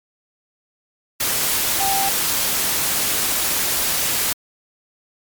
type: tone in noise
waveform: sine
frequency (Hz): 784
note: G5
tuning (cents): 0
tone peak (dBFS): -20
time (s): 1.8-2.09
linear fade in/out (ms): 5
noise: white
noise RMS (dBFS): -20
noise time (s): 1.2-4.33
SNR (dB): -3
effects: MP3 96 kbps